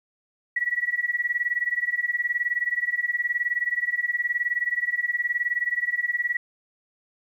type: tone with tremolo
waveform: sine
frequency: 1934 Hz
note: B6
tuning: 37 cents flat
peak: -19 dBFS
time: 0.56-6.37 s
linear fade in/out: 5 ms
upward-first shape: sine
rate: 19 Hz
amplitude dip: 90%
effects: 10-bit